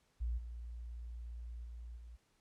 sine tone with level steps, 58.6 Hz, A#1, 10 cents sharp, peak -34 / -43 / -45 / -49 dBFS, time 0.2-2.17 s, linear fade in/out 20 ms, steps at 0.37 / 1.64 / 1.96 s, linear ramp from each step 20 ms, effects pink hiss -75 dBFS RMS until 2.4 s + low-pass 10000 Hz 12 dB/octave

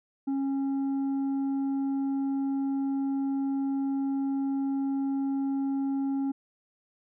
triangle tone with tanh clipping, 273.4 Hz, C#4, 24 cents flat, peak -27 dBFS, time 0.27-6.32 s, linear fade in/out 10 ms, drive 9 dB, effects none

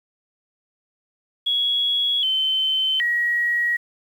sine tone with pitch steps, 3343 / 3074 / 1905 Hz, G#7 / G7 / A#6, +11 / -35 / +37 cents, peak -18 dBFS, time 1.46-3.77 s, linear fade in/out 10 ms, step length 770 ms, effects 8-bit

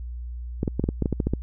clicks, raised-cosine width 3 ms, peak -10 dBFS, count 11, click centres 0.631 / 0.678 / 0.796 / 0.84 / 0.889 / 1.023 / 1.058 / 1.127 / 1.202 / 1.27 / 1.336 s, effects added 60 Hz sine -31 dBFS peak until 1.42 s

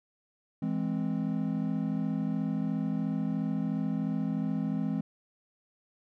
triangle chord, E augmented, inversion none, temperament equal, 164.81 / 207.7 / 261.6 Hz, E3 / G#3 / B#3, 0 / 0 / 0 cents, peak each -31 / -30 / -31 dBFS, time 0.62-5.01 s, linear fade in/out 5 ms, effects none

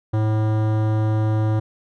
sine tone with hard clipping, 108.5 Hz, A2, 24 cents flat, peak -19 dBFS, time 0.13-1.6 s, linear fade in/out 10 ms, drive 17 dB, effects none

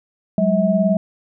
sine tone cluster, 185.6 / 204.2 / 644 Hz, F#3 / G#3 / E5, +6 / -29 / -41 cents, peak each -18 dBFS, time 0.38-0.97 s, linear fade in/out 2 ms, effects none

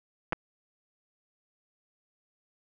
clicks, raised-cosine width 0.5 ms, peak -14 dBFS, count 2, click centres 0.324 / 0.33 s, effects none

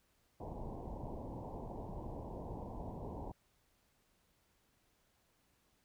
pink low-pass noise, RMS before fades -45 dBFS, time 0.4-3.32 s, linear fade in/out 5 ms, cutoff 1000 Hz, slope 96 dB/octave, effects pink hiss -75 dBFS RMS until 5.84 s

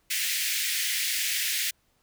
pink high-pass noise, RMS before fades -28 dBFS, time 0.1-1.71 s, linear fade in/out 10 ms, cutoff 1800 Hz, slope 48 dB/octave, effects pink hiss -69 dBFS RMS until 2.02 s

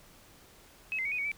sine tone with pitch steps, 2570 / 2073 / 2239 / 2485 / 2241 / 2313 Hz, E7 / C7 / C#7 / D#7 / C#7 / D7, -45 / -17 / +17 / -3 / +18 / -27 cents, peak -30 dBFS, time 0.92-1.316 s, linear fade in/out 0 ms, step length 66 ms, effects pink hiss -57 dBFS RMS until 1.37 s

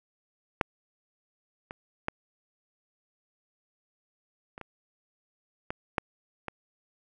clicks, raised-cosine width 0.5 ms, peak -8 / -23 / -13 / -27 / -25 / -17 / -10 / -19 dBFS, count 8, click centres 0.612 / 1.709 / 2.084 / 4.579 / 4.613 / 5.705 / 5.982 / 6.483 s, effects none

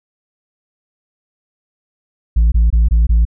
sine tone bursts, 56.1 Hz, A1, 34 cents sharp, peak -5 dBFS, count 5, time 2.36-3.252 s, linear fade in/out 10 ms, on 160 ms, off 23 ms, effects tanh soft clip ceiling -7 dBFS

